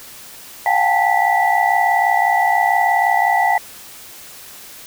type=tone cluster; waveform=sine; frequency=712 / 776 / 815 / 881 / 1965 Hz; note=F5 / G5 / G#5 / A5 / B6; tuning=+33 / -18 / -33 / +2 / -9 cents; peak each=-19 dBFS; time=0.66-3.58 s; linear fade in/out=2 ms; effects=white hiss -38 dBFS RMS until 4.86 s